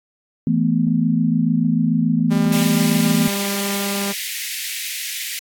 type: chord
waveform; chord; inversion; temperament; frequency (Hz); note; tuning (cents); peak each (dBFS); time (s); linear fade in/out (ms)
sine; E suspended fourth; none; equal; 164.81 / 220 / 246.9; E3 / A3 / B3; 0 / 0 / 0; -19 / -19 / -19; 0.47-3.28; 2
type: tone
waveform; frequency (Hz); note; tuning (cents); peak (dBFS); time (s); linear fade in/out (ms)
sawtooth; 199.7; G3; +32; -18; 2.3-4.13; 20
type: high-pass noise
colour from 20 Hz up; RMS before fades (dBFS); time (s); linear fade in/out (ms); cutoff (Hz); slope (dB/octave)
pink; -27; 2.52-5.39; 2; 1900; 48
effects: AAC 64 kbps